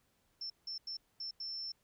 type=tone bursts at uneven times; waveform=sine; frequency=5360 Hz; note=E8; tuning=28 cents sharp; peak=-39 dBFS; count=5; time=0.41-0.5 / 0.67-0.78 / 0.87-0.97 / 1.2-1.31 / 1.4-1.72 s; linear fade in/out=5 ms; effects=pink hiss -75 dBFS RMS until 1.83 s